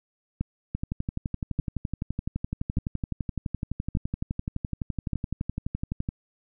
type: two click trains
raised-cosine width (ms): 5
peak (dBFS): -16 / -14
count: 64 / 5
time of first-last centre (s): 0.75-6.089 / 0.41-5.133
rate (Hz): 11.8 / 0.847
effects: none